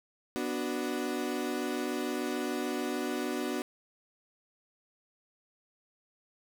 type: chord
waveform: 35% pulse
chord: B minor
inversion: none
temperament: equal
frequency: 246.9 / 293.7 / 370 Hz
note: B3 / D4 / F#4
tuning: 0 / 0 / 0 cents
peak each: -34 dBFS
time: 0.36-3.62 s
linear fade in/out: 0 ms
effects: none